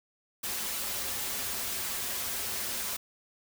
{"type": "noise with comb filter", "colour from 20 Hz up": "white", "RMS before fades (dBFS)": -34, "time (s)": [0.43, 2.97], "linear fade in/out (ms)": 10, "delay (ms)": 6.5, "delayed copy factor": -0.55, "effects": []}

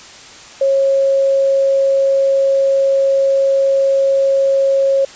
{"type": "tone", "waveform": "sine", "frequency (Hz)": 545, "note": "C#5", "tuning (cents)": -29, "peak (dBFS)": -10, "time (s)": [0.61, 5.05], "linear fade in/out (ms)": 5, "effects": ["white hiss -37 dBFS RMS until 5.15 s", "resampled to 16000 Hz"]}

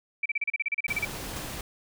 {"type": "tone bursts", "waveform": "sine", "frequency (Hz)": 2322, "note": "D7", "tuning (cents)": -20, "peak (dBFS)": -24, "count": 14, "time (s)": [0.23, 1.05], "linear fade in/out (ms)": 5, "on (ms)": 27, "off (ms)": 34}
{"type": "noise", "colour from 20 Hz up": "pink", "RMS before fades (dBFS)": -37, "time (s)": [0.88, 1.61], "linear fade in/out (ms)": 2}
{"type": "noise with exponential decay", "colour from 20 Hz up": "pink", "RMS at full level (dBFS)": -35, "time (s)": [1.36, 1.56], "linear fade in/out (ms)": 5, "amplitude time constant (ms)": 43}
{"effects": []}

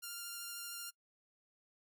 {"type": "tone with vibrato", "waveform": "5% pulse", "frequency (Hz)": 1396.9, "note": "F6", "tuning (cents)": 0, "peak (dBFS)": -32, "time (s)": [0.02, 0.91], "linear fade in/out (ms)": 20, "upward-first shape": "sine", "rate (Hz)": 13, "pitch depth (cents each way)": 11, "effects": ["noise-tail reverb RT60 0.1 s tail -23 dB re dry"]}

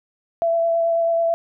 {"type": "tone with vibrato", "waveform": "sine", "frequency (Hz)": 669, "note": "E5", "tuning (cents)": 25, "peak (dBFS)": -16, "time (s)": [0.42, 1.34], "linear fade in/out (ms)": 0, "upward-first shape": "triangle", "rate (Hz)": 9.2, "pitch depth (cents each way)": 14, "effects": []}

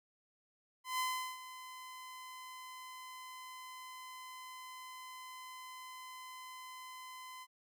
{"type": "tone with ADSR envelope", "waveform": "sawtooth", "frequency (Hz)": 1023, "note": "C6", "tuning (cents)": -39, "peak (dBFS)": -29, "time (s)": [0.84, 7.47], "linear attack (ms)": 150, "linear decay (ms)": 380, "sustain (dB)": -15, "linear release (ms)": 48, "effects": []}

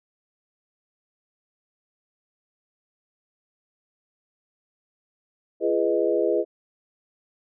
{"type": "chord", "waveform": "sine", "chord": "F half-diminished seventh", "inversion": "none", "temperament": "equal with one note detuned", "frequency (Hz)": [341.3, 415.3, 493.9, 622.3], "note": ["F4", "Ab4", "Cb5", "Eb5"], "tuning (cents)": [-40, 0, 0, 0], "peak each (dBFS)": [-25, -24, -25, -26], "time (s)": [5.6, 6.45], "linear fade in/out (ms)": 50, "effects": []}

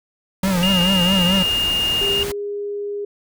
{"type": "tone with vibrato", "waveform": "square", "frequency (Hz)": 184.2, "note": "F#3", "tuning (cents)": -7, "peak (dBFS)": -17, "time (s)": [0.43, 1.43], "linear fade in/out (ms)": 5, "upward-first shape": "triangle", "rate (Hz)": 4.6, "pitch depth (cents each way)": 130}
{"type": "noise", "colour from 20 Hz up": "pink", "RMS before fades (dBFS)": -28, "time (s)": [0.43, 2.32], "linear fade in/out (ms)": 5}
{"type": "tone", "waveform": "sine", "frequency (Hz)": 2830, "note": "F7", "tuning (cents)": 22, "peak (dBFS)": -17, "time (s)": [0.63, 2.23], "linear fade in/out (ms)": 0}
{"type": "tone with pitch glide", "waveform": "sine", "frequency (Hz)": [399.4, 408.5], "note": ["G4", "G#4"], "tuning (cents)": [32, -29], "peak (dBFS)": -23, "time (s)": [2.01, 3.05], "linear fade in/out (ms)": 5, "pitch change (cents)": 39, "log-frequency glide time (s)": [2.13, 2.37]}
{"effects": []}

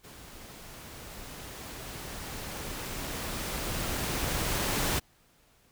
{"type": "noise with level ramp", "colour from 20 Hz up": "pink", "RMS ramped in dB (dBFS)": [-49, -28], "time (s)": [0.03, 5], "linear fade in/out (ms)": 20, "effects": ["pink hiss -64 dBFS RMS until 5.71 s"]}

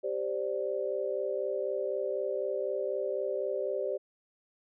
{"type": "chord", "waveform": "sine", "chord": "G suspended fourth", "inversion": "none", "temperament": "equal", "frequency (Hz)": [392, 523.3, 587.3], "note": ["G4", "C5", "D5"], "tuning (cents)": [0, 0, 0], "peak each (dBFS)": -34, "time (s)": [0.03, 3.98], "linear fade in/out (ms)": 20, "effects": []}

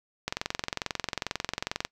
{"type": "click train", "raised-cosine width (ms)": 0.2, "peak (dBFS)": -11, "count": 36, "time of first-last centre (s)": [0.28, 1.85], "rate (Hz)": 22.3, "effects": ["noise-tail reverb RT60 0.1 s tail -24 dB re dry"]}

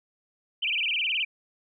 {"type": "tone with vibrato", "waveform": "sine", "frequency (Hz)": 2700, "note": "E7", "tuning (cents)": 41, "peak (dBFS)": -24, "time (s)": [0.62, 1.25], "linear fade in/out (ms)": 10, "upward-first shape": "sine", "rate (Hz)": 19, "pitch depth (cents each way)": 260, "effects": []}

